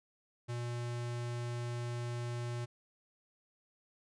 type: tone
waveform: square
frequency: 120 Hz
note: B2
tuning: 49 cents flat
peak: -37 dBFS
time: 0.48-2.66 s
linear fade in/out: 20 ms
effects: resampled to 22050 Hz